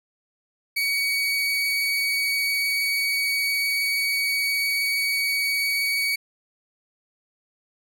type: tone with vibrato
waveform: 30% pulse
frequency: 2253 Hz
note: C#7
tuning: 28 cents sharp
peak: -19 dBFS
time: 0.76-6.16 s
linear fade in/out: 10 ms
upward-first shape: triangle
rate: 19 Hz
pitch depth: 11 cents each way
effects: none